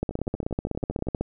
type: two click trains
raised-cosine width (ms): 2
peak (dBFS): -22 / -12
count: 13 / 20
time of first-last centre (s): 0.11-1.07 / 0.03-1.21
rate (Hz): 12.5 / 16.1
effects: none